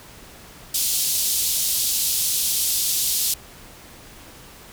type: band-pass noise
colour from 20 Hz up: white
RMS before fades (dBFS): -22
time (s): 0.74-3.34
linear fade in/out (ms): 5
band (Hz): 3400 to 15000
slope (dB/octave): 24
effects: pink hiss -44 dBFS RMS until 4.72 s